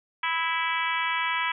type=harmonic tone with a mistuned harmonic; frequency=329.6 Hz; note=E4; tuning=in tune; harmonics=3 / 4 / 5 / 6 / 7 / 8 / 9 / 10; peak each=-29 / -33 / -33 / -32 / -31 / -37 / -38 / -37 dBFS; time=0.23-1.52 s; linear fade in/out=5 ms; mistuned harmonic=4; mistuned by=-17 cents; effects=none